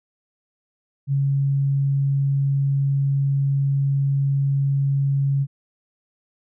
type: tone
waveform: sine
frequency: 138.59 Hz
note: C#3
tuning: in tune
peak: -17 dBFS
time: 1.07-5.47 s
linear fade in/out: 50 ms
effects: none